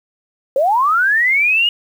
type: linear sweep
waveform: sine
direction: up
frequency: 510 to 2907 Hz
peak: -11 dBFS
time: 0.56-1.69 s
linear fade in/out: 2 ms
effects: 7-bit